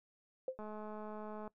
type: tone with exponential decay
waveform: sine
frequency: 520 Hz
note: C5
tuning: 11 cents flat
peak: -31 dBFS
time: 0.48-0.58 s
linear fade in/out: 2 ms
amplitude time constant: 21 ms
type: click train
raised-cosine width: 1 ms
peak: -34 dBFS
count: 190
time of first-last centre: 0.59-1.477 s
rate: 213 Hz
effects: noise-tail reverb RT60 0.1 s tail -21 dB re dry